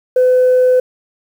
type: tone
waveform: sine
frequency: 506 Hz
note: B4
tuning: 42 cents sharp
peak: -6 dBFS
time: 0.16-0.8 s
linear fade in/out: 5 ms
effects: tanh soft clip ceiling -5 dBFS + 7-bit